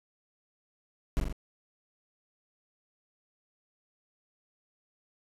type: noise with echo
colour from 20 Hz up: brown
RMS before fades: -26 dBFS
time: 1.17-1.2 s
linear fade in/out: 0 ms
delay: 42 ms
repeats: 3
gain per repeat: -3 dB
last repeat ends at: 1.326 s
effects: resampled to 32000 Hz